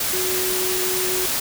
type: tone in noise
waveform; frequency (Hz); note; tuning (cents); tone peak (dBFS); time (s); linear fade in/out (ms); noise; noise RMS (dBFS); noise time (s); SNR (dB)
sine; 369.4; F#4; -3; -25; 0.13-1.26; 5; white; -23; 0-1.4; -5
effects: none